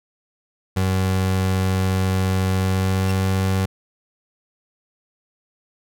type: tone with pitch glide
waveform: 30% pulse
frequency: 94.2 to 95.24 Hz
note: F#2 to G2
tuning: +32 to -49 cents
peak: -15 dBFS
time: 0.76-3.66 s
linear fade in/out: 10 ms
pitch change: +19 cents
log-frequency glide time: 2.58-3.19 s
type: tone with exponential growth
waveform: sawtooth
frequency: 2721 Hz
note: F7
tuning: 46 cents flat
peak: -24 dBFS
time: 3.02-3.11 s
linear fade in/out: 1 ms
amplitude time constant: 18 ms
effects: none